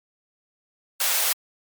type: high-pass noise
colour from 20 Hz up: white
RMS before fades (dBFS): -22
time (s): 1-1.33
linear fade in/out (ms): 5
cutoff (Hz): 510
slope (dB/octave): 48
effects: MP3 96 kbps